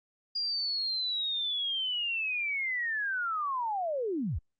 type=linear sweep; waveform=sine; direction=down; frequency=4834 to 49 Hz; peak=-29 dBFS; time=0.35-4.39 s; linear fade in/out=10 ms; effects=Opus 48 kbps